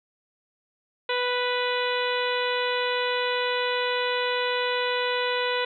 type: harmonic tone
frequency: 493.9 Hz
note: B4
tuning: in tune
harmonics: 1 / 2 / 3 / 4 / 5 / 6 / 7 / 8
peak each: -27 / -30 / -32 / -33 / -34 / -35 / -35 / -36 dBFS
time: 1.09-5.65 s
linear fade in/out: 5 ms
effects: none